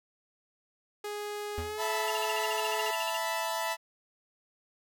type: tone with pitch glide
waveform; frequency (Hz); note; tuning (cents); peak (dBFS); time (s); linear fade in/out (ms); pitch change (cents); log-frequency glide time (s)
sawtooth; 415.3 to 429.9; G#4 to A4; 0 to -40; -31; 1.04-2.91; 5; +60; 1.6-1.81
type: tone with exponential decay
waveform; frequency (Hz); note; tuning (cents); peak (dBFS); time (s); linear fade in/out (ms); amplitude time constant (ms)
square; 82.41; E2; 0; -31; 1.58-1.83; 0; 54
type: chord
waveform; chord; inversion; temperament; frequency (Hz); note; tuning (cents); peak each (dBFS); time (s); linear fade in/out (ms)
sawtooth; E suspended fourth; none; equal; 659.3 / 880 / 987.8; E5 / A5 / B5; 0 / 0 / 0; -31; 1.77-3.77; 50
type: tone bursts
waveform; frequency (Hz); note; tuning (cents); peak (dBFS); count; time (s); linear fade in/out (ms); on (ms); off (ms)
sine; 2794; F7; 0; -34; 16; 2.08-3.167; 0; 22; 49
effects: none